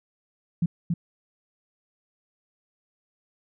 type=tone with echo; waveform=sine; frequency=170.1 Hz; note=F3; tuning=45 cents flat; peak=-19 dBFS; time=0.62-0.66 s; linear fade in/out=5 ms; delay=280 ms; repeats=1; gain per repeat=-2 dB; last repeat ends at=0.94 s; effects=none